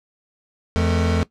square tone cluster, 85.5 / 168.8 / 215.5 / 451.1 Hz, F2 / E3 / A3 / A4, -36 / +41 / -36 / +43 cents, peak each -20 / -28 / -25 / -26 dBFS, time 0.76-1.23 s, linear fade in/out 0 ms, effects noise-tail reverb RT60 0.1 s tail -17 dB re dry + low-pass 6000 Hz 12 dB/octave

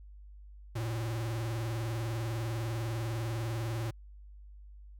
square tone with vibrato, 113.7 Hz, A#2, 43 cents flat, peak -33 dBFS, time 0.75-3.91 s, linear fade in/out 10 ms, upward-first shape triangle, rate 20 Hz, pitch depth 150 cents each way, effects added 50 Hz sine -48 dBFS peak until 4.99 s

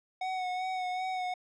square tone with vibrato, 740 Hz, F#5, in tune, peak -32 dBFS, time 0.21-1.34 s, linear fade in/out 5 ms, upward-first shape sine, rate 2.6 Hz, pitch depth 27 cents each way, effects low-pass 4000 Hz 12 dB/octave

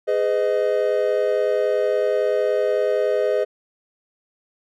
triangle chord, G# minor, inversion none, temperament equal with one note detuned, 415.3 / 506 / 622.3 Hz, G#4 / B4 / D#5, 0 / +42 / 0 cents, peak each -20 dBFS, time 0.07-3.45 s, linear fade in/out 20 ms, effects none

